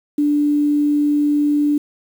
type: tone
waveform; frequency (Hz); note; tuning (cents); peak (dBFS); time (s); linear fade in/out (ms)
sine; 293.4; D4; -2; -13; 0.18-1.78; 5
effects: 7-bit